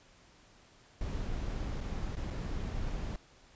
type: noise with dropouts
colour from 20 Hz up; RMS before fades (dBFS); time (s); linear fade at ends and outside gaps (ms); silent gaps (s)
brown; -36; 1.01-3.16; 2; 1.806-1.81 / 2.154-2.168 / 2.303-2.307
effects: pink hiss -61 dBFS RMS until 3.55 s + resampled to 16000 Hz